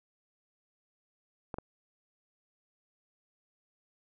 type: clicks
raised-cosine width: 1 ms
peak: -23 dBFS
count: 2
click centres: 1.542 / 1.585 s
effects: none